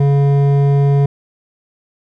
sine tone with hard clipping, 140.8 Hz, C#3, 27 cents sharp, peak -11 dBFS, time 0-1.06 s, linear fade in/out 5 ms, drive 10 dB, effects none

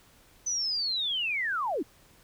sine linear sweep, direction down, 6090 to 237.2 Hz, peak -27 dBFS, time 0.46-1.83 s, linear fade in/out 10 ms, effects pink hiss -59 dBFS RMS until 2.23 s

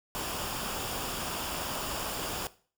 pink noise with comb filter, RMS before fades -35 dBFS, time 0.15-2.47 s, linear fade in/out 0 ms, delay 0.49 ms, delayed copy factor -0.5, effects noise-tail reverb RT60 0.4 s tail -17 dB re dry

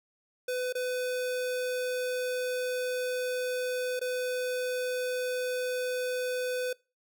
square tone with dropouts, 502 Hz, B4, 28 cents sharp, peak -30 dBFS, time 0.48-6.73 s, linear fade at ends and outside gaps 5 ms, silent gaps 0.726-0.751 / 3.994-4.013 s, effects noise-tail reverb RT60 0.3 s tail -24 dB re dry

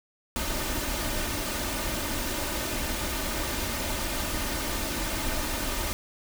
pink noise with comb filter, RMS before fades -30 dBFS, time 0.36-5.93 s, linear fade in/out 0 ms, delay 3.3 ms, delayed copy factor +0.55, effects none

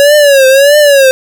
square tone with vibrato, 560 Hz, C#5, 18 cents sharp, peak -3 dBFS, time 0-1.11 s, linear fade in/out 0 ms, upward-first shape triangle, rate 1.6 Hz, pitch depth 130 cents each way, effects none

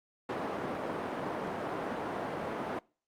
white band-pass noise, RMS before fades -36 dBFS, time 0.29-2.79 s, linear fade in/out 2 ms, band 170 to 840 Hz, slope 12 dB/octave, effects noise-tail reverb RT60 0.4 s tail -25 dB re dry + Opus 48 kbps

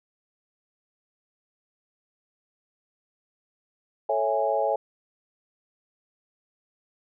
sine chord, A major seventh, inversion none, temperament equal with one note detuned, 440 / 554.4 / 659.3 / 826.8 Hz, A4 / C#5 / E5 / G#5, 0 / 0 / 0 / -8 cents, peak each -30 / -26 / -27 / -27 dBFS, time 4.09-4.76 s, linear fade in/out 5 ms, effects none

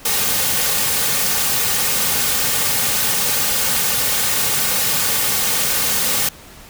white noise with comb filter, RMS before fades -18 dBFS, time 0.05-6.29 s, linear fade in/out 5 ms, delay 3 ms, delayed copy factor -0.55, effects pink hiss -41 dBFS RMS until 6.69 s

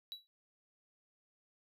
triangle tone with exponential decay, 3915 Hz, B7, 16 cents flat, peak -37 dBFS, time 0.12-0.27 s, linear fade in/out 0 ms, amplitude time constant 31 ms, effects none

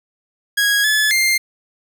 sawtooth tone with pitch steps, 1652 / 1721 / 2105 Hz, G#6 / A6 / C7, -10 / -39 / +10 cents, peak -10 dBFS, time 0.57-1.38 s, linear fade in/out 10 ms, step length 270 ms, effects none

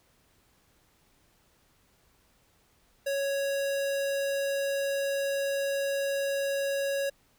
square tone, 554.4 Hz, C#5, in tune, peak -28 dBFS, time 3.06-7.1 s, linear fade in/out 10 ms, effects pink hiss -66 dBFS RMS until 7.38 s

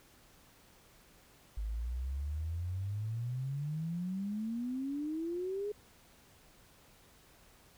sine exponential sweep, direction up, 51 to 422 Hz, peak -34 dBFS, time 1.57-5.72 s, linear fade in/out 5 ms, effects pink hiss -62 dBFS RMS until 7.77 s

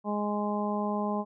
harmonic tone, 207.7 Hz, G#3, in tune, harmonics 1 / 2 / 3 / 4 / 5, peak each -30 / -36 / -35 / -35 / -36 dBFS, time 0.04-1.25 s, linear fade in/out 50 ms, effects none

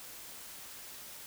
silence, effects white hiss -48 dBFS RMS until 1.26 s

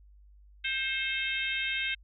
harmonic tone with a mistuned harmonic, 526 Hz, C5, 9 cents sharp, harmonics 3 / 4 / 5 / 6 / 7, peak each -36 / -34 / -34 / -36 / -38 dBFS, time 0.64-1.95 s, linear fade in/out 10 ms, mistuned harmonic 4, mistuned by +33 cents, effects added 50 Hz sine -53 dBFS peak until 2.03 s

